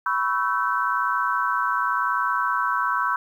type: chord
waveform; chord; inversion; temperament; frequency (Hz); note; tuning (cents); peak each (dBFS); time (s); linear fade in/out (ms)
sine; C# half-diminished seventh; third; equal with one note detuned; 987.8 / 1108.7 / 1318.5 / 1533.1; B5 / C#6 / E6 / G6; 0 / 0 / 0 / -39; -26; 0.06-3.16; 2
effects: 9-bit